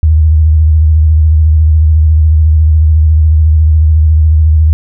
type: tone with vibrato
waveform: sine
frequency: 78 Hz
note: D#2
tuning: 5 cents sharp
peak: -3 dBFS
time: 0.03-4.73 s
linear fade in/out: 0 ms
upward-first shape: square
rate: 14 Hz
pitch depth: 47 cents each way
effects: none